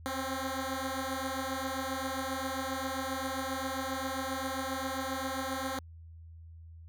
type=beating tone pair; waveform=10% pulse; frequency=261.6 / 269.1 Hz; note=C4 / C4; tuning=0 / +49 cents; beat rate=7.5 Hz; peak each=-28 dBFS; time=0.06-5.79 s; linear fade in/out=0 ms; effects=added 82 Hz sine -47 dBFS peak until 6.88 s